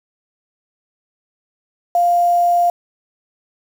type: tone with quantisation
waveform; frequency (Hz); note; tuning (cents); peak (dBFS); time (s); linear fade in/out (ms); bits
sine; 698.5; F5; 0; -11; 1.95-2.7; 2; 6
effects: none